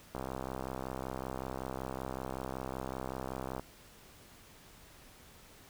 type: click train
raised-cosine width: 1 ms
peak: -24 dBFS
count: 226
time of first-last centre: 0.15-3.596 s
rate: 65.3 Hz
effects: pink hiss -57 dBFS RMS until 5.69 s